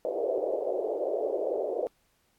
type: band-pass noise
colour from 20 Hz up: white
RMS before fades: -30 dBFS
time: 0.05-1.87 s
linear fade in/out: 0 ms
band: 370 to 630 Hz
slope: 48 dB/octave
effects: pink hiss -70 dBFS RMS until 2.38 s + AAC 64 kbps